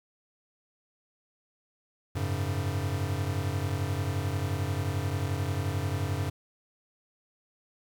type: chord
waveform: square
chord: F# suspended second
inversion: none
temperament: equal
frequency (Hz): 92.5 / 103.83 / 138.59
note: F#2 / G#2 / C#3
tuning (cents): 0 / 0 / 0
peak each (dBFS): -32 / -34 / -35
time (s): 2.15-6.3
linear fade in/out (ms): 10
effects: 9-bit